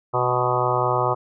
harmonic tone with a mistuned harmonic, 124.4 Hz, B2, 13 cents sharp, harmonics 1 / 3 / 4 / 5 / 6 / 7 / 8 / 9 / 10, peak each -27 / -27 / -27 / -27 / -27 / -27 / -27 / -27 / -27 dBFS, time 0.13-1.15 s, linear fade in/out 20 ms, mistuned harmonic 9, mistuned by -20 cents, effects none

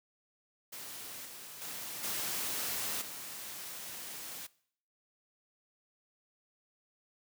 white noise with level steps, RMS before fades -45 / -48 / -42 / -36 / -44 dBFS, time 0.72-4.47 s, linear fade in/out 10 ms, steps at 1.25 / 1.61 / 2.03 / 3.01 s, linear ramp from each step 10 ms, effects noise-tail reverb RT60 0.6 s tail -21 dB re dry + high-pass 100 Hz 12 dB/octave

